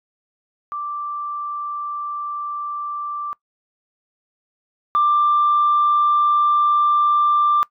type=tone pair in turn; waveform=sine; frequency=1174.7 / 1182.9 Hz; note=D6 / D6; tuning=0 / +12 cents; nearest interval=unison; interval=12 cents; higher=second; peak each=-24 / -12 dBFS; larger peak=second; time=0.72-3.33 / 4.95-7.63 s; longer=second; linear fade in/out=0 ms; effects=noise-tail reverb RT60 0.1 s tail -21 dB re dry + tanh soft clip ceiling -9 dBFS